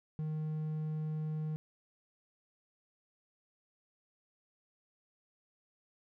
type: tone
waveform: triangle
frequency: 155 Hz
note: D#3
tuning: 6 cents flat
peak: -32 dBFS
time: 0.19-1.56 s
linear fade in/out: 0 ms
effects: none